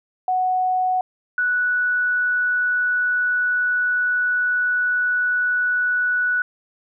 sine tone pair in turn, 740 / 1476.3 Hz, F#5 / F#6, 0 / -4 cents, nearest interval octave, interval 1196 cents, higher second, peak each -17 dBFS, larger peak neither, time 0.28-1.01 / 1.38-6.42 s, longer second, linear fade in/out 2 ms, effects none

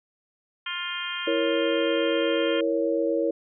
harmonic tone, 351.8 Hz, F4, 13 cents sharp, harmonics 3 / 4 / 5 / 6 / 7 / 8 / 9, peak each -38 / -35 / -38 / -39 / -38 / -39 / -33 dBFS, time 0.66-2.61 s, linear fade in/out 5 ms
sine chord, A# diminished, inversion second, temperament equal, 329.6 / 466.2 / 554.4 Hz, E4 / A#4 / C#5, 0 / 0 / 0 cents, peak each -26 dBFS, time 1.27-3.31 s, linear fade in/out 5 ms
effects none

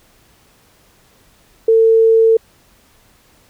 sine tone, 450 Hz, A4, 39 cents sharp, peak -7 dBFS, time 1.68-2.37 s, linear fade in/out 5 ms, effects pink hiss -52 dBFS RMS until 3.49 s

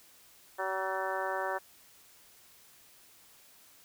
harmonic tone with a mistuned harmonic, 190 Hz, F#3, 46 cents sharp, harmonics 2 / 3 / 4 / 5 / 6 / 7 / 8 / 9, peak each -40 / -37 / -38 / -38 / -41 / -44 / -40 / -41 dBFS, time 0.58-1.59 s, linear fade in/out 20 ms, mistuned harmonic 9, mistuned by +60 cents, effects white hiss -59 dBFS RMS until 3.84 s

